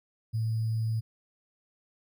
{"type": "tone with sample-and-hold", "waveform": "sine", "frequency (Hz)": 111.6, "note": "A2", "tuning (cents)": 25, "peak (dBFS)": -26, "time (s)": [0.33, 1.01], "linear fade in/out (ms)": 20, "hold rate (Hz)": 4900, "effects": []}